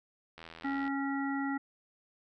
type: click train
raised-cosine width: 0.3 ms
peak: -31 dBFS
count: 42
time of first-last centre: 0.38-0.878 s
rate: 82.3 Hz
type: harmonic tone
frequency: 276.1 Hz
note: C#4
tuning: 7 cents flat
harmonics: 1 / 3 / 5 / 7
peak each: -32 / -39 / -41 / -41 dBFS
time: 0.64-1.58 s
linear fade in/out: 10 ms
effects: none